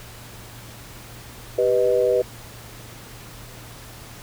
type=chord; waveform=sine; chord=G augmented; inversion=none; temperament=equal; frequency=392 / 493.9 / 622.3 Hz; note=G4 / B4 / D#5; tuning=0 / 0 / 0 cents; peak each=-22 / -18 / -23 dBFS; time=1.58-2.22 s; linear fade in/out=5 ms; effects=added 116 Hz sine -44 dBFS peak until 4.22 s + pink hiss -42 dBFS RMS until 4.22 s